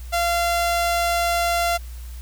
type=tone; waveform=sawtooth; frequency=688 Hz; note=F5; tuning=26 cents flat; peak=-15 dBFS; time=0.12-1.78 s; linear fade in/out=20 ms; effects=added 60 Hz sine -32 dBFS peak until 2.21 s + white hiss -48 dBFS RMS until 2.21 s